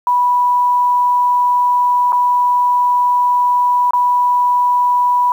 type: tone with dropouts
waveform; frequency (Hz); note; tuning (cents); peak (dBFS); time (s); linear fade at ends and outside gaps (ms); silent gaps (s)
sine; 982; B5; -10; -10; 0.07-5.32; 1; 2.122-2.129 / 3.908-3.934
effects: 7-bit